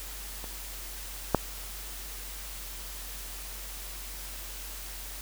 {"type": "clicks", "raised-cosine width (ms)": 1, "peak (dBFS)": [-27, -6], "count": 2, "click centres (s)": [0.442, 1.347], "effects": ["added 46 Hz sine -42 dBFS peak until 5.21 s", "white hiss -42 dBFS RMS until 5.21 s"]}